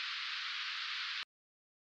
white band-pass noise, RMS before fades -40 dBFS, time 0-1.23 s, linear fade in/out 0 ms, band 1200 to 4500 Hz, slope 48 dB/octave, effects MP3 64 kbps

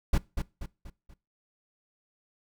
brown noise with echo, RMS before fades -22 dBFS, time 0.13-0.18 s, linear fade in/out 5 ms, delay 240 ms, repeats 4, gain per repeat -7 dB, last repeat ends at 1.14 s, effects noise-tail reverb RT60 0.3 s tail -22 dB re dry

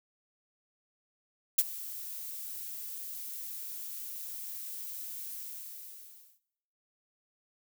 violet noise with ADSR envelope, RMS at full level -21 dBFS, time 1.58-6.4 s, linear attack 9 ms, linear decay 35 ms, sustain -20 dB, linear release 1100 ms, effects noise-tail reverb RT60 0.8 s tail -19 dB re dry

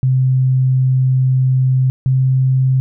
sine tone pair in turn, 130 / 130.98 Hz, C3 / C3, -11 / +2 cents, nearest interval unison, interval 13 cents, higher second, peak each -10 dBFS, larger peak neither, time 0.03-1.9 / 2.06-2.8 s, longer first, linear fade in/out 0 ms, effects none

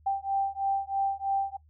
sine beating tone pair, 784 / 787.1 Hz, G5 / G5, 0 / +7 cents, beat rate 3.1 Hz, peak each -29 dBFS, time 0.06-1.57 s, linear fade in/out 10 ms, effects noise-tail reverb RT60 0.1 s tail -19 dB re dry + added 76 Hz sine -56 dBFS peak until 1.69 s

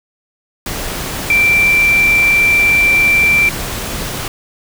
sine tone in noise, 2349 Hz, D7, in tune, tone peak -8 dBFS, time 1.3-3.49 s, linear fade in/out 2 ms, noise pink, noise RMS -22 dBFS, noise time 0.66-4.28 s, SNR +11 dB, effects none

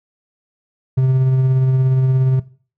triangle tone with tremolo, 130.81 Hz, C3, in tune, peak -8 dBFS, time 0.97-2.4 s, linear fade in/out 10 ms, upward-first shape triangle, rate 17 Hz, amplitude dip 30%, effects noise-tail reverb RT60 0.4 s tail -18 dB re dry

